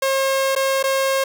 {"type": "tone with dropouts", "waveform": "sawtooth", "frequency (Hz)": 538, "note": "C5", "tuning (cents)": 48, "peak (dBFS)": -13, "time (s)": [0.02, 1.24], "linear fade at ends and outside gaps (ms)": 5, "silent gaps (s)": [[0.552, 0.561], [0.828, 0.838]], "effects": []}